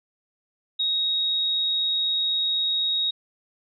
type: tone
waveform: sine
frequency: 3772 Hz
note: A#7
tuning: 20 cents sharp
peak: -21 dBFS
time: 0.79-3.11 s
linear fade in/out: 10 ms
effects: none